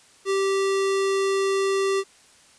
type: tone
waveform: square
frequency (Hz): 390.1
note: G4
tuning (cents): -8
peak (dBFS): -21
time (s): 0.25-2.04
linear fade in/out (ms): 50
effects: white hiss -54 dBFS RMS until 2.58 s + resampled to 22050 Hz